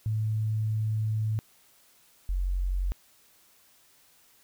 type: tone pair in turn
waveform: sine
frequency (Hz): 108.8 / 45.74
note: A2 / F#1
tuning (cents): -19 / -19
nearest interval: octave + minor third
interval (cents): 1500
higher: first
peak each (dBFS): -25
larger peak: neither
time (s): 0.06-1.39 / 2.29-2.92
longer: first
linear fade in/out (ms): 0
effects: white hiss -61 dBFS RMS until 4.43 s

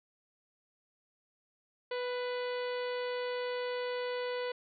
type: harmonic tone with a mistuned harmonic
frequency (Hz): 493.9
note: B4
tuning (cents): 0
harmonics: 1 / 2 / 3 / 4 / 5 / 6 / 7 / 8 / 9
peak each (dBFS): -34 / -43 / -46 / -46 / -51 / -50 / -52 / -55 / -52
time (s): 1.91-4.52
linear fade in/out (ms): 5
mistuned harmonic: 4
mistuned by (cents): +22
effects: none

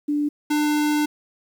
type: tone pair in turn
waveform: sine / square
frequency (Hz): 293.7 / 298.8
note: D4 / D4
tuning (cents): 0 / +30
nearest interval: unison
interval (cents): 30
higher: second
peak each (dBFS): -19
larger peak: neither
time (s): 0.08-0.29 / 0.5-1.06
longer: second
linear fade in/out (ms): 10
effects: 9-bit

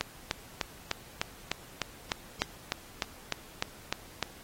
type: click train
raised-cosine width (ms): 0.2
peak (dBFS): -10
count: 15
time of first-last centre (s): 0.01-4.227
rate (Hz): 3.32
effects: pink hiss -52 dBFS RMS until 4.43 s + AAC 48 kbps

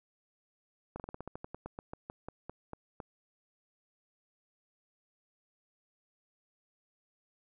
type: slowing click train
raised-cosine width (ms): 1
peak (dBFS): -27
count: 18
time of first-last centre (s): 0.96-3.002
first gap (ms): 38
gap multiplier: 1.13
effects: none

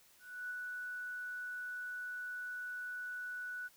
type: tone with ADSR envelope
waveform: sine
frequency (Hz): 1480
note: F#6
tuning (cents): 0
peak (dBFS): -38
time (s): 0.19-3.69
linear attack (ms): 320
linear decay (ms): 3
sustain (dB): -2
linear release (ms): 28
effects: white hiss -65 dBFS RMS until 3.76 s

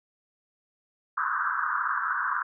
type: band-pass noise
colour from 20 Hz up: white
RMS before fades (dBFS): -28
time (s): 1.17-2.43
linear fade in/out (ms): 10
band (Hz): 1000 to 1600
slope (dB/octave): 96
effects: none

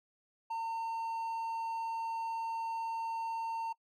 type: tone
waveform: triangle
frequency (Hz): 909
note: A#5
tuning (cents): -44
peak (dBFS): -32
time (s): 0.5-3.73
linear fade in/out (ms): 10
effects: noise-tail reverb RT60 0.1 s tail -23 dB re dry

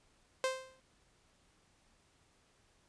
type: tone with exponential decay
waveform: sawtooth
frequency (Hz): 522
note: C5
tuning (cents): -4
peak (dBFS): -25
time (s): 0.44-0.8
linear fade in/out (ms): 1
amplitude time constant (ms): 78
effects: pink hiss -70 dBFS RMS until 2.88 s + resampled to 22050 Hz

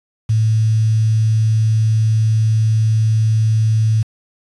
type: tone with quantisation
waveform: sine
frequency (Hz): 110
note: A2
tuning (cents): 0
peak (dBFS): -11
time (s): 0.29-4.03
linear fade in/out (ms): 10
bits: 6
effects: resampled to 24000 Hz

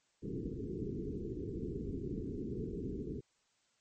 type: low-pass noise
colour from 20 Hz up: white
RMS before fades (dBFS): -40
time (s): 0.22-3.21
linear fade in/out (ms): 20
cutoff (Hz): 440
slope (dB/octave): 96
effects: white hiss -75 dBFS RMS until 3.8 s + MP3 32 kbps

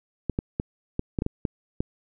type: clicks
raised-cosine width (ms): 3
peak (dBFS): -12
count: 9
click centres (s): 0.297 / 0.389 / 0.599 / 0.994 / 1.188 / 1.221 / 1.264 / 1.452 / 1.805
effects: none

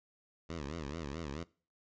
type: tone with vibrato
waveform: 10% pulse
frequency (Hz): 76.3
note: D#2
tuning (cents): -33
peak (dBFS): -31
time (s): 0.49-1.44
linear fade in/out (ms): 10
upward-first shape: sine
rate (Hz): 4.6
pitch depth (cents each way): 190
effects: noise-tail reverb RT60 0.4 s tail -22 dB re dry + resampled to 16000 Hz

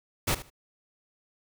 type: noise with echo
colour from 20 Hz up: pink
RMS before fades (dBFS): -26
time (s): 0.27-0.35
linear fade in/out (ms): 10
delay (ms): 76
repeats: 2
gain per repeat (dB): -15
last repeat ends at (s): 0.502
effects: none

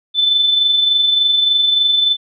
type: tone with amplitude modulation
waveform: sine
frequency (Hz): 3520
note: A7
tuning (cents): 0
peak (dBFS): -9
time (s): 0.14-2.17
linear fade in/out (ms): 50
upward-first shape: sine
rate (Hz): 23.4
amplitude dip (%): 40
effects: none

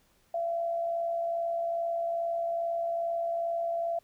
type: tone with amplitude modulation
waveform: sine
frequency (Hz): 677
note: E5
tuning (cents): +46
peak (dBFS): -26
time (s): 0.34-3.99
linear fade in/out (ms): 5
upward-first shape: sine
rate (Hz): 62.4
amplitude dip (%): 40
effects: pink hiss -67 dBFS RMS until 4.03 s

